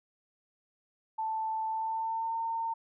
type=tone with pitch glide; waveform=sine; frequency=882 to 909.9 Hz; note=A5 to A#5; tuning=+4 to -42 cents; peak=-30 dBFS; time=1.18-2.74 s; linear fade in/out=10 ms; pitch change=+54 cents; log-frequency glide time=1.67-2.38 s; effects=none